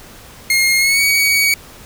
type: tone with pitch glide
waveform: sawtooth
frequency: 2139 to 2253 Hz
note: C7 to C#7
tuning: +38 to +28 cents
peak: -8 dBFS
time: 0.5-1.54 s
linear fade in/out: 2 ms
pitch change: +90 cents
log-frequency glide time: 0.78-1.02 s
effects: pink hiss -39 dBFS RMS until 1.85 s